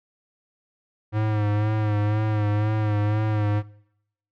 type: tone with vibrato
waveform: square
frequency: 106 Hz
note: G#2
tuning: 36 cents sharp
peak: -21 dBFS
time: 1.12-3.63 s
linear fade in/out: 50 ms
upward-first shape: sine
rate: 2 Hz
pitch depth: 39 cents each way
effects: noise-tail reverb RT60 0.8 s tail -23 dB re dry + low-pass 2000 Hz 12 dB/octave